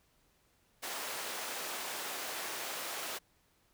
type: high-pass noise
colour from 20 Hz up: pink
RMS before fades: -40 dBFS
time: 0.82-3.19 s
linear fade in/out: 20 ms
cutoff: 550 Hz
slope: 12 dB/octave
effects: pink hiss -71 dBFS RMS until 3.73 s